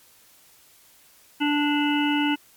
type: harmonic tone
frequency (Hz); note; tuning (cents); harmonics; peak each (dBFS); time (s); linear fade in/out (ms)
293.2; D4; -3; 1 / 3 / 5 / 7 / 9 / 10; -21 / -28 / -31 / -34 / -31 / -30; 1.4-2.36; 20
effects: white hiss -55 dBFS RMS until 2.56 s + MP3 96 kbps